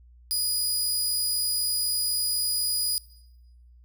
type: tone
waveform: 20% pulse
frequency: 4928 Hz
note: D#8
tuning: 17 cents flat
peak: -18 dBFS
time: 0.31-2.98 s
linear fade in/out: 0 ms
effects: noise-tail reverb RT60 1.0 s tail -22 dB re dry + added 60 Hz sine -50 dBFS peak until 3.84 s